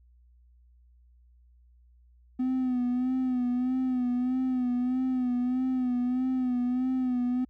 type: tone with vibrato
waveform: triangle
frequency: 252.2 Hz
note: B3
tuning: 36 cents sharp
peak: -22 dBFS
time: 2.39-7.45 s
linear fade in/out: 10 ms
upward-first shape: sine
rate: 1.6 Hz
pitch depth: 48 cents each way
effects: tanh soft clip ceiling -19 dBFS + added 60 Hz sine -56 dBFS peak until 7.49 s